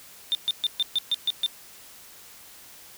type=tone bursts; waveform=triangle; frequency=3600 Hz; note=A7; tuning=39 cents sharp; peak=-18 dBFS; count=8; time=0.32-1.462 s; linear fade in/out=0 ms; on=29 ms; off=130 ms; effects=tanh soft clip ceiling -15 dBFS + white hiss -48 dBFS RMS until 2.97 s